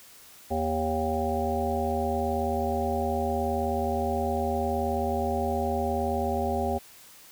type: harmonic tone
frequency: 79.2 Hz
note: D#2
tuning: 31 cents sharp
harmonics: 1 / 3 / 5 / 7 / 9 / 10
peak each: -32 / -32 / -32 / -32 / -32 / -32 dBFS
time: 0.5-6.79 s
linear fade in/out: 20 ms
effects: white hiss -51 dBFS RMS until 7.31 s